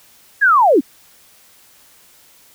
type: linear sweep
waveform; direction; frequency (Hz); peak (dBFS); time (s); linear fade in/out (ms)
sine; down; 1707 to 220; -8; 0.41-0.81; 20
effects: white hiss -49 dBFS RMS until 2.54 s